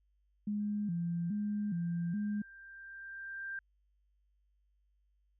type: tone with vibrato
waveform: sine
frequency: 188.3 Hz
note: F#3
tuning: 31 cents sharp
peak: -32 dBFS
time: 0.47-2.42 s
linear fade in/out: 5 ms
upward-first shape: square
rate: 1.2 Hz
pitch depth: 170 cents each way
type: tone with exponential growth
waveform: sine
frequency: 1582 Hz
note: G6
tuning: 15 cents sharp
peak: -37 dBFS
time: 0.6-3.59 s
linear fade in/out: 2 ms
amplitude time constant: 650 ms
effects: added 50 Hz sine -70 dBFS peak until 5.39 s